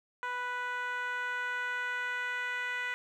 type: tone with band-pass filter sweep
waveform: 10% pulse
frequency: 493.9 Hz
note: B4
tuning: in tune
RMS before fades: -35 dBFS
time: 0.23-2.94 s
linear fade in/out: 0 ms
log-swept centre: 1200 to 1800 Hz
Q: 2.7
effects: none